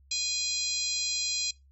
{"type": "harmonic tone", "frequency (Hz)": 821, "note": "G#5", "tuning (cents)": -20, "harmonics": [3, 4, 5, 6, 7, 8, 9], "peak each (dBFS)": [-37, -41, -32, -36, -37, -39, -35], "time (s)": [0.11, 1.51], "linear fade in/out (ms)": 5, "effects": ["noise-tail reverb RT60 0.2 s tail -22 dB re dry", "added 68 Hz sine -56 dBFS peak until 1.71 s"]}